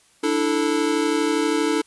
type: chord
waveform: square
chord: D suspended second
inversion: none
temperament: equal with one note detuned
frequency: 293.7 / 326.2 / 440 Hz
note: D4 / E4 / A4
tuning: 0 / -18 / 0 cents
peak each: -24 dBFS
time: 0.23-1.82 s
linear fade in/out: 10 ms
effects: white hiss -57 dBFS RMS until 1.86 s + resampled to 24000 Hz